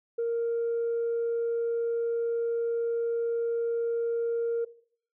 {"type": "tone", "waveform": "sine", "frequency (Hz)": 465.5, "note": "A#4", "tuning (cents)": -2, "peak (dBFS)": -24, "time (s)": [0.18, 4.65], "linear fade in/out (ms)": 10, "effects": ["noise-tail reverb RT60 0.5 s tail -17 dB re dry", "tanh soft clip ceiling -23 dBFS"]}